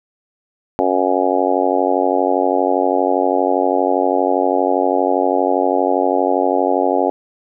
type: harmonic tone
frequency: 92.5 Hz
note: F#2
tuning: in tune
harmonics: 3 / 4 / 5 / 6 / 7 / 8 / 9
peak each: -21 / -21 / -21 / -21 / -21 / -21 / -21 dBFS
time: 0.79-7.1 s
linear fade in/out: 0 ms
effects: none